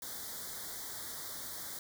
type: band-stop noise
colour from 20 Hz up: white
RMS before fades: -43 dBFS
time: 0.02-1.79 s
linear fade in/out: 2 ms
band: 2100 to 3300 Hz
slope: 96 dB/octave
effects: none